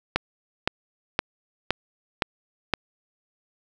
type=click train; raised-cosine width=0.3 ms; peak=-4 dBFS; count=6; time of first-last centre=0.16-2.737 s; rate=1.94 Hz; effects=7-bit